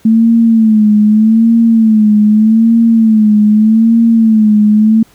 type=tone with vibrato; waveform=sine; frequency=220 Hz; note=A3; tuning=in tune; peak=-4 dBFS; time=0.05-5.03 s; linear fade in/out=5 ms; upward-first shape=sine; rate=0.82 Hz; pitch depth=79 cents each way; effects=pink hiss -47 dBFS RMS until 5.14 s